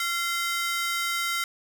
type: ring-modulated tone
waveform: sawtooth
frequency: 1722 Hz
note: A6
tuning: 38 cents flat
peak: -19 dBFS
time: 0-1.44 s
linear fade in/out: 2 ms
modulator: 354 Hz
effects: none